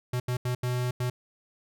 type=tone bursts at uneven times; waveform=square; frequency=124.3 Hz; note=B2; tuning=12 cents sharp; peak=-27 dBFS; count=5; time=0.13-0.2 / 0.28-0.37 / 0.45-0.55 / 0.63-0.91 / 1-1.1 s; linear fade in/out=5 ms; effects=none